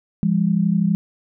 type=tone pair together; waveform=sine; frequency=170.93 / 203.1 Hz; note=F3 / G#3; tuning=-37 / -38 cents; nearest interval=minor third; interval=299 cents; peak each=-18 dBFS; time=0.23-0.95 s; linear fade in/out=0 ms; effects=none